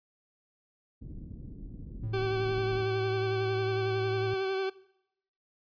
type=low-pass noise; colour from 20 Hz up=pink; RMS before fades=-43 dBFS; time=1.01-2.85 s; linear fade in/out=10 ms; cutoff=290 Hz; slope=24 dB/octave
type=tone; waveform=triangle; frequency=110 Hz; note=A2; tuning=in tune; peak=-30 dBFS; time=2.03-4.34 s; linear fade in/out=5 ms
type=tone with vibrato; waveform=40% pulse; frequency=383.7 Hz; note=G4; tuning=37 cents flat; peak=-28 dBFS; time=2.13-4.7 s; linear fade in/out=10 ms; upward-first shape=sine; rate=11 Hz; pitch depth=23 cents each way
effects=noise-tail reverb RT60 0.8 s tail -21 dB re dry + resampled to 11025 Hz